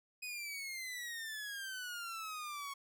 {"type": "exponential sweep", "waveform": "sawtooth", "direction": "down", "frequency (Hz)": [2514, 1103], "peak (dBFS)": -38, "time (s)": [0.22, 2.74], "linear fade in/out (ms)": 10, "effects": []}